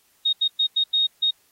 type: tone bursts at uneven times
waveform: sine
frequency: 3729 Hz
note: A#7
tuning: in tune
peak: -17 dBFS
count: 6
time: 0.25-0.33 / 0.41-0.48 / 0.59-0.67 / 0.76-0.84 / 0.93-1.07 / 1.22-1.31 s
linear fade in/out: 10 ms
effects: white hiss -62 dBFS RMS until 1.51 s + AAC 48 kbps